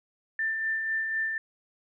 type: tone with tremolo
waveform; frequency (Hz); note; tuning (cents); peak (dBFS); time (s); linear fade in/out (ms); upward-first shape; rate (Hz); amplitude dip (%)
sine; 1782; A6; +22; -25; 0.39-1.38; 2; sine; 4; 35
effects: none